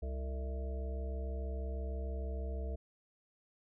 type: harmonic tone with a mistuned harmonic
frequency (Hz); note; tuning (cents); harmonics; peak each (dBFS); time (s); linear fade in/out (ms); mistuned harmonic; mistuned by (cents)
66.3; C2; +23; 1 / 3 / 5 / 7 / 9 / 10; -36 / -51 / -54 / -48 / -52 / -51; 0.02-2.76; 10; 7; -56
effects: none